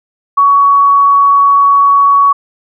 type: tone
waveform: sine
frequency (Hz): 1123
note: C#6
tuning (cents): +22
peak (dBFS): -4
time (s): 0.37-2.33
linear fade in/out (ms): 10
effects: none